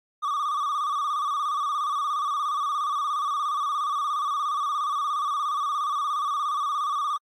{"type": "tone with vibrato", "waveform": "triangle", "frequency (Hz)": 1174.7, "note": "D6", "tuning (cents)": 0, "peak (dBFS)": -22, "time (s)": [0.22, 7.18], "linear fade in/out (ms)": 20, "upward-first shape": "square", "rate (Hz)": 17, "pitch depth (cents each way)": 67, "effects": ["AAC 64 kbps"]}